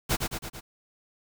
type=noise with echo; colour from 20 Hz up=pink; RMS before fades=-25 dBFS; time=0.09-0.17 s; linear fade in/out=20 ms; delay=110 ms; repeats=4; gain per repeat=-4 dB; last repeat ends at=0.61 s; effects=none